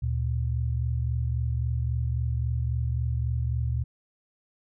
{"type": "tone pair together", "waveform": "sine", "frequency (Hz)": [74.4, 118.1], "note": ["D2", "A#2"], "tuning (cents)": [23, 23], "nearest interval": "minor sixth", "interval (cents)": 800, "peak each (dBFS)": -27, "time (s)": [0.02, 3.84], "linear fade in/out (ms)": 10, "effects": []}